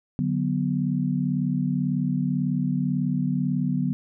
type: chord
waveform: sine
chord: B minor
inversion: first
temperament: equal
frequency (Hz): 146.83 / 185 / 246.9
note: D3 / F#3 / B3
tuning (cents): 0 / 0 / 0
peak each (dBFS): -26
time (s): 0.19-3.93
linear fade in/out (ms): 0
effects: none